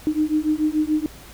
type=beating tone pair; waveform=sine; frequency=303.6 / 310.5 Hz; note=D#4 / D#4; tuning=-42 / -3 cents; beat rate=6.9 Hz; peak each=-21 / -21 dBFS; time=0.07-1.06 s; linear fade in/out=0 ms; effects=added 60 Hz sine -46 dBFS peak until 1.33 s + pink hiss -44 dBFS RMS until 1.33 s